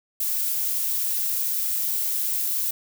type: noise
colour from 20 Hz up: violet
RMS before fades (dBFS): -25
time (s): 0.2-2.71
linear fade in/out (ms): 5
effects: none